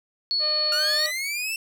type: tone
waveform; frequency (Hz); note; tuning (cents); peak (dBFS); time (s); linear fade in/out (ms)
sine; 4389; C#8; -18; -21; 0.31-1.06; 0
type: harmonic tone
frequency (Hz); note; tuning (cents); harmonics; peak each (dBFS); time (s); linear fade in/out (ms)
608; D#5; -40; 1 / 2 / 3 / 4 / 5 / 6; -31 / -37 / -41 / -43 / -45 / -47; 0.39-1.12; 50
type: linear sweep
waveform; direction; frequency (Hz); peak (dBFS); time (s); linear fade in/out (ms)
sawtooth; up; 1396.9 to 2700; -23; 0.72-1.56; 2
effects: none